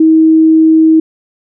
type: tone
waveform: sine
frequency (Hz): 319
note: D#4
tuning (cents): +43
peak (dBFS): -3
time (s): 0-1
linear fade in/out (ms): 5
effects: none